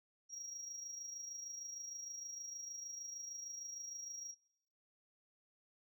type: tone with amplitude modulation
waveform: sine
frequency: 5650 Hz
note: F8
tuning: 19 cents sharp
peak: -40 dBFS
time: 0.29-4.35 s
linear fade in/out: 50 ms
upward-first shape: sine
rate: 26.5 Hz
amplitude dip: 60%
effects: noise-tail reverb RT60 0.9 s tail -24 dB re dry + tanh soft clip ceiling -42 dBFS